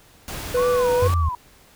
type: noise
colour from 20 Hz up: pink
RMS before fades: -32 dBFS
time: 0.28-1.14 s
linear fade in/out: 0 ms
type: tone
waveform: triangle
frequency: 493.9 Hz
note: B4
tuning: in tune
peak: -15 dBFS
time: 0.54-1.08 s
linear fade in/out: 10 ms
type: tone with vibrato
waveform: sine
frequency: 1046.5 Hz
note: C6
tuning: in tune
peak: -25 dBFS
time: 0.57-1.35 s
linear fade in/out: 2 ms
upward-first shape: sine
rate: 2.1 Hz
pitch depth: 200 cents each way
type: exponential sweep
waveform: sine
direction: down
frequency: 96.1 to 75.4 Hz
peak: -17 dBFS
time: 1.02-1.29 s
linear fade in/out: 5 ms
effects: pink hiss -52 dBFS RMS until 1.75 s